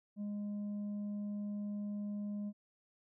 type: tone with tanh clipping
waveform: triangle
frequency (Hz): 205.8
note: G#3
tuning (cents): -16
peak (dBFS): -38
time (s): 0.16-2.53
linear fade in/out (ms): 50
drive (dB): 8
effects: none